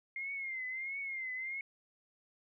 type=tone with vibrato; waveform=sine; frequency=2117 Hz; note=C7; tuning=20 cents sharp; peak=-37 dBFS; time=0.16-1.61 s; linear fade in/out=2 ms; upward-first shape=triangle; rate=1.5 Hz; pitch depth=96 cents each way; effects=none